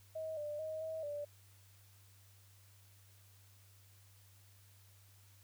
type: tone with pitch steps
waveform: sine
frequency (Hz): 635 / 594 / 629 / 639 / 584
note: D#5 / D5 / D#5 / D#5 / D5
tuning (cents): +35 / +20 / +19 / +46 / -10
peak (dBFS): -39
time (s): 0.15-1.25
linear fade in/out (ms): 10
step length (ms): 220
effects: added 98 Hz sine -62 dBFS peak until 5.43 s + white hiss -67 dBFS RMS until 5.43 s